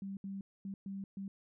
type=tone bursts at uneven times; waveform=sine; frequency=195.7 Hz; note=G3; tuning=3 cents flat; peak=-39 dBFS; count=5; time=0.02-0.17 / 0.24-0.41 / 0.65-0.74 / 0.86-1.04 / 1.17-1.28 s; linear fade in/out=2 ms; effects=none